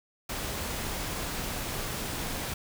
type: noise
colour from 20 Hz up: pink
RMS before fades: -34 dBFS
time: 0.29-2.54 s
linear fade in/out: 5 ms
effects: none